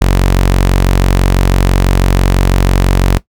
sawtooth tone, 46.05 Hz, F#1, 7 cents flat, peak -3 dBFS, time 0.01-3.18 s, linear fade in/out 10 ms, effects noise-tail reverb RT60 0.1 s tail -17 dB re dry

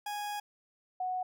40% pulse / sine tone pair in turn, 828 / 737.7 Hz, G#5 / F#5, -5 / -5 cents, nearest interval major second, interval 200 cents, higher first, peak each -34 / -31 dBFS, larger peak second, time 0.06-0.4 / 1-1.23 s, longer first, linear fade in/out 5 ms, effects none

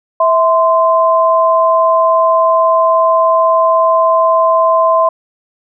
sine tone pair together, 653 / 1036.6 Hz, E5 / C6, -17 / -16 cents, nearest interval minor sixth, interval 801 cents, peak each -10 dBFS, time 0.2-5.09 s, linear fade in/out 5 ms, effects none

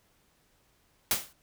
white noise with exponential decay, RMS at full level -23 dBFS, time 1.11-1.33 s, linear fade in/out 1 ms, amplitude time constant 47 ms, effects pink hiss -68 dBFS RMS until 1.42 s

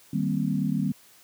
sine chord, C minor seventh, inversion first, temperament equal, 155.56 / 196 / 233.1 / 261.6 Hz, Eb3 / G3 / Bb3 / C4, 0 / 0 / 0 / 0 cents, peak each -28 / -27 / -30 / -30 dBFS, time 0.13-0.92 s, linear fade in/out 5 ms, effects white hiss -55 dBFS RMS until 1.23 s + high-pass 80 Hz 12 dB/octave

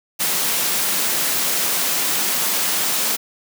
white high-pass noise, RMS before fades -20 dBFS, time 0.19-3.17 s, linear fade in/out 20 ms, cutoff 140 Hz, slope 96 dB/octave, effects none

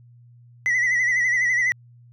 sine tone with vibrato, 1975.5 Hz, B6, in tune, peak -15 dBFS, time 0.66-1.72 s, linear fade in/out 0 ms, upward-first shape sine, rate 12 Hz, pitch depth 65 cents each way, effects tanh soft clip ceiling -17 dBFS + added 120 Hz sine -47 dBFS peak until 2.12 s

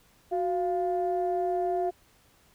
sine tone pair together, 367.6 / 694 Hz, F#4 / F5, -11 / -11 cents, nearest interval major seventh, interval 1100 cents, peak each -27 dBFS, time 0.31-1.91 s, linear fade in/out 20 ms, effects tanh soft clip ceiling -19 dBFS + pink hiss -62 dBFS RMS until 2.54 s

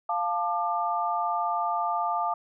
sine chord, D minor, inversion first, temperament equal with one note detuned, 698.5 / 880 / 1194.5 Hz, F5 / A5 / D6, 0 / 0 / +29 cents, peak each -29 dBFS, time 0.09-2.34 s, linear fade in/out 5 ms, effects none

